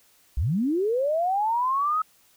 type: linear sweep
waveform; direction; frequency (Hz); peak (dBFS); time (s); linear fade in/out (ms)
sine; up; 50 to 1290; -21; 0.37-2.02; 5
effects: white hiss -60 dBFS RMS until 2.36 s